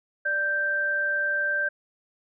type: tone pair together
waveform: sine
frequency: 587.3 / 1567.9 Hz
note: D5 / G6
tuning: 0 / 0 cents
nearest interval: octave + perfect fourth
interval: 1700 cents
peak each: -33 / -23 dBFS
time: 0.25-1.69 s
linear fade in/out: 10 ms
effects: none